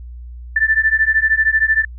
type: beating tone pair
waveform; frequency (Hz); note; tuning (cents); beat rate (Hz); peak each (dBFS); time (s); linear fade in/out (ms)
sine; 1760 / 1773; A6 / A6; 0 / +13; 13; -15; 0.56-1.85; 5
effects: added 60 Hz sine -30 dBFS peak until 1.98 s